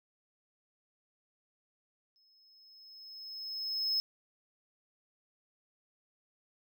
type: tone with exponential growth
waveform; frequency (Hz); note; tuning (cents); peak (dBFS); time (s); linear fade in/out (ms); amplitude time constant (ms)
triangle; 5180; E8; -31; -26; 2.16-4; 0; 400
effects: none